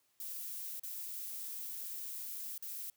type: noise with dropouts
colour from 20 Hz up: violet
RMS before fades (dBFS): -43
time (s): 0.2-2.9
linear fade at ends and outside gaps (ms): 2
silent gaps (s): 0.797-0.834 / 2.579-2.624
effects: white hiss -75 dBFS RMS until 2.96 s